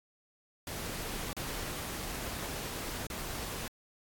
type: noise with dropouts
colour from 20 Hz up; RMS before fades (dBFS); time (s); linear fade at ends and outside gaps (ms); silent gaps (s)
pink; -39; 0.67-3.68; 2; 1.331-1.366 / 3.068-3.1
effects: AAC 64 kbps